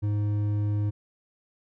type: tone with hard clipping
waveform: triangle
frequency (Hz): 103.83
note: G#2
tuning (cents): 0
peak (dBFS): -25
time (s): 0.02-0.91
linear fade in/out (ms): 20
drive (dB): 10
effects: none